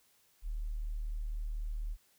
sine tone, 38 Hz, D#1, 40 cents flat, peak -34 dBFS, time 0.42-1.97 s, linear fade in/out 50 ms, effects white hiss -69 dBFS RMS until 2.18 s

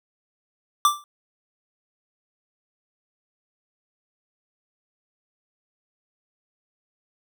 square tone with exponential decay, 1174.7 Hz, D6, in tune, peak -12 dBFS, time 0.85-1.04 s, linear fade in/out 1 ms, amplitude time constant 41 ms, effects none

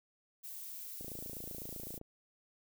violet noise, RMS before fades -46 dBFS, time 0.43-1.99 s, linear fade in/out 20 ms
click train, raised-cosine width 2 ms, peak -34 dBFS, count 29, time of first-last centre 1.01-2.014 s, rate 27.9 Hz
effects none

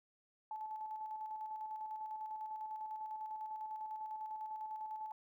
sine tone with tremolo, 867 Hz, A5, 26 cents flat, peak -40 dBFS, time 0.51-5.12 s, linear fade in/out 2 ms, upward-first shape square, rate 10 Hz, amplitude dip 35%, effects none

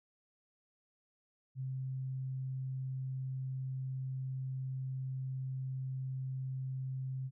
sine tone, 131.4 Hz, C3, 8 cents sharp, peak -36 dBFS, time 1.55-7.31 s, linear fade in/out 50 ms, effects none

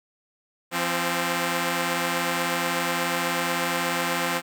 5% pulse tone pair together, 172.2 / 262.4 Hz, F3 / C4, -24 / +5 cents, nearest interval perfect fifth, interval 729 cents, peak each -15 dBFS, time 0.71-4.42 s, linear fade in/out 50 ms, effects none

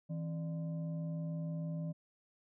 sine tone with frequency modulation, 162.8 Hz, E3, 21 cents flat, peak -36 dBFS, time 0.09-1.93 s, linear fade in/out 20 ms, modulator 432 Hz, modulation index 0.43, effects none

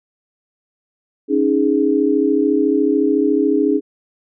sine chord, C# suspended second, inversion none, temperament equal, 277.2 / 311.1 / 415.3 Hz, C#4 / D#4 / G#4, 0 / 0 / 0 cents, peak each -17 dBFS, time 1.28-3.81 s, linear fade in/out 50 ms, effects none

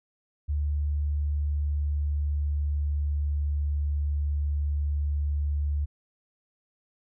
sine tone with pitch glide, 73.42 to 72.91 Hz, D2 to D2, 0 to -12 cents, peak -24 dBFS, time 0.48-5.86 s, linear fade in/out 20 ms, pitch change -12 cents, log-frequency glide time 0.7-3.73 s, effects none

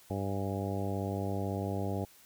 harmonic tone with a mistuned harmonic, 98 Hz, G2, in tune, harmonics 1 / 2 / 3 / 4 / 5 / 6 / 7 / 8, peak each -35 / -38 / -40 / -41 / -42 / -43 / -43 / -44 dBFS, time 0.1-2.05 s, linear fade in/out 5 ms, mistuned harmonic 8, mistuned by +82 cents, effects white hiss -59 dBFS RMS until 2.25 s

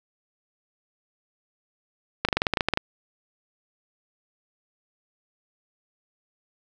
clicks, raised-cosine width 0.3 ms, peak -5 dBFS, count 12, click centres 2.25 / 2.287 / 2.328 / 2.37 / 2.419 / 2.468 / 2.537 / 2.572 / 2.608 / 2.686 / 2.737 / 2.774 s, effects none

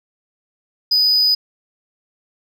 sine tone, 4978 Hz, D#8, in tune, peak -9 dBFS, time 0.91-1.35 s, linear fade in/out 10 ms, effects tanh soft clip ceiling -11 dBFS

